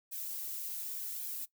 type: noise with flanger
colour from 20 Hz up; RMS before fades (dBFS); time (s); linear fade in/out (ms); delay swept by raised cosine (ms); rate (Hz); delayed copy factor
violet; -40; 0.11-1.46; 20; 1.2 to 5.3; 0.88; +0.75
effects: noise-tail reverb RT60 0.1 s tail -18 dB re dry